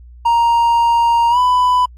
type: tone with pitch glide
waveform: triangle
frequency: 935 to 996.3 Hz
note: A#5 to B5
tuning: +5 to +15 cents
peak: -8 dBFS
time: 0.25-1.86 s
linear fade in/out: 10 ms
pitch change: +110 cents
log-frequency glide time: 1.3-1.38 s
effects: added 60 Hz sine -36 dBFS peak until 1.97 s + AAC 64 kbps